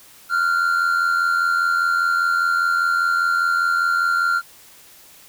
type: tone pair together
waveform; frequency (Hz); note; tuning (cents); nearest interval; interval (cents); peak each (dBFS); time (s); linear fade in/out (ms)
triangle; 1386 / 1471; F6 / F#6; -14 / -11; minor second; 103; -15 / -23; 0.29-4.42; 50
effects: white hiss -47 dBFS RMS until 5.28 s